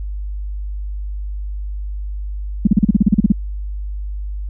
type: tone bursts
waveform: sine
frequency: 204.1 Hz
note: G#3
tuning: 30 cents flat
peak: -6 dBFS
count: 12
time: 2.65-3.321 s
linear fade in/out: 5 ms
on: 22 ms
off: 37 ms
effects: added 50 Hz sine -22 dBFS peak until 4.49 s